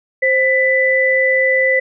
sine tone pair together, 524.3 / 1990 Hz, C5 / B6, +3 / +13 cents, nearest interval octave + major seventh, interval 2310 cents, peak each -15 / -13 dBFS, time 0.22-1.8 s, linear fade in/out 10 ms, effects none

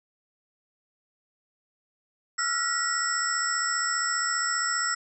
sine tone cluster, 1338 / 1413 / 1928 / 5350 / 7690 Hz, E6 / F6 / B6 / E8 / B8, +25 / +20 / -42 / +25 / -47 cents, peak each -31 dBFS, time 2.38-4.95 s, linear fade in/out 10 ms, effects none

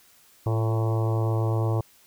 harmonic tone with a mistuned harmonic, 111.4 Hz, A2, 22 cents sharp, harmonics 1 / 3 / 4 / 5 / 6 / 7 / 8 / 9 / 10, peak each -22 / -32 / -34 / -36 / -38 / -39 / -40 / -41 / -42 dBFS, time 0.46-1.81 s, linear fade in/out 5 ms, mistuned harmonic 3, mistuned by +28 cents, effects white hiss -57 dBFS RMS until 2.06 s

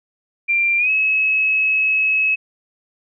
sine tone with pitch glide, 2374 to 2574 Hz, D7 to E7, +18 to -42 cents, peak -14 dBFS, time 0.48-2.36 s, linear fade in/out 20 ms, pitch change +140 cents, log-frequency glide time 0.78-0.9 s, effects none

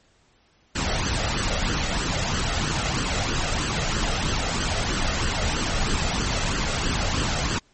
pink noise with flanger, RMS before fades -24 dBFS, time 0.75-7.59 s, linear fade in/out 10 ms, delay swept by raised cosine 0.64 to 1.56 ms, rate 3.1 Hz, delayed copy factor +0.5, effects pink hiss -61 dBFS RMS until 7.73 s + MP3 32 kbps

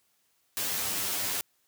white noise with comb filter, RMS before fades -31 dBFS, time 0.57-1.41 s, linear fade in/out 0 ms, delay 10 ms, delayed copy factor +0.75, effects white hiss -71 dBFS RMS until 1.67 s + high-pass 60 Hz 12 dB/octave

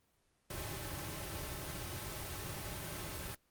pink noise with comb filter, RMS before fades -42 dBFS, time 0.5-3.35 s, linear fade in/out 5 ms, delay 4.2 ms, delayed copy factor -1, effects pink hiss -75 dBFS RMS until 3.5 s + Opus 24 kbps

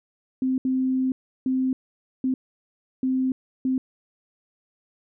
sine tone bursts at uneven times, 259.9 Hz, C4, 11 cents flat, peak -20 dBFS, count 6, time 0.42-0.58 / 0.65-1.12 / 1.46-1.73 / 2.24-2.34 / 3.03-3.32 / 3.65-3.78 s, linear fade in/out 2 ms, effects none

